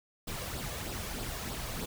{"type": "noise with flanger", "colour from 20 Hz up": "pink", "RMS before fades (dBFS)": -38, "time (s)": [0.27, 1.86], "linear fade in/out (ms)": 10, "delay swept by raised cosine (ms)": [0.22, 1.82], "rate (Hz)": 3.2, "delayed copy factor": 0.5, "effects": []}